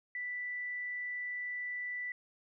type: tone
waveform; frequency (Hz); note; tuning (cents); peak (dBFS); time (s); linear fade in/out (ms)
sine; 1975.5; B6; 0; -36; 0.15-2.12; 2
effects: none